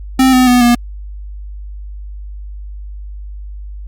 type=tone with pitch steps; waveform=square; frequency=261.6 / 254.2 / 246.9 / 239.9 Hz; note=C4 / C4 / B3 / A#3; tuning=0 / -50 / 0 / +50 cents; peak=-7 dBFS; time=0.19-0.75 s; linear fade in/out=5 ms; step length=140 ms; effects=added 50 Hz sine -25 dBFS peak until 3.87 s + Opus 48 kbps